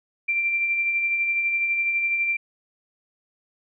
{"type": "tone with tremolo", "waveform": "sine", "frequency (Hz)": 2360, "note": "D7", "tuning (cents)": 8, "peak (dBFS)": -19, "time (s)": [0.28, 2.37], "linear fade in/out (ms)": 10, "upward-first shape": "sine", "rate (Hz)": 12, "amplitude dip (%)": 35, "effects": []}